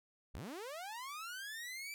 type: linear sweep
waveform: sawtooth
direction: up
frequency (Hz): 31 to 2349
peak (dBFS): -40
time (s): 0.34-1.94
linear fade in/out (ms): 0
effects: none